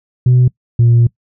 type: tone pair in turn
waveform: sine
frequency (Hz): 125.3 / 118.06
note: B2 / A#2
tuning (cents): +25 / +22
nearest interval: minor second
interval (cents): 103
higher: first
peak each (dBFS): -4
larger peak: neither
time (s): 0.26-0.48 / 0.79-1.07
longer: second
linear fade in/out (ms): 5
effects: noise-tail reverb RT60 0.1 s tail -23 dB re dry + tanh soft clip ceiling -4 dBFS